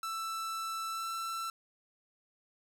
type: tone with pitch glide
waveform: 45% pulse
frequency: 1326 to 1336.8 Hz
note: E6 to E6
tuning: +10 to +24 cents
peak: -35 dBFS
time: 0.03-1.5 s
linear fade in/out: 2 ms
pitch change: +14 cents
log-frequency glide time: 0.89-1.08 s
effects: 12-bit